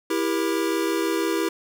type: chord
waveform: square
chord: E diminished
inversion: none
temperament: just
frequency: 329.6 / 395.6 / 474.7 Hz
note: E4 / G4 / Bb4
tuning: 0 / +16 / +31 cents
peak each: -25 / -27 / -30 dBFS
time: 0.1-1.49 s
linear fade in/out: 5 ms
effects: none